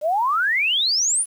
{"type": "exponential sweep", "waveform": "sine", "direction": "up", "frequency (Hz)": [577, 10240], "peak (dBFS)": -17, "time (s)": [0.01, 1.26], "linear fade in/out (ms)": 50, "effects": ["8-bit"]}